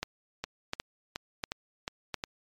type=two click trains; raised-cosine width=0.2 ms; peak=-14 / -16 dBFS; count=4 / 6; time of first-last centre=0.03-2.143 / 0.44-2.239 s; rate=1.42 / 2.78 Hz; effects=MP3 96 kbps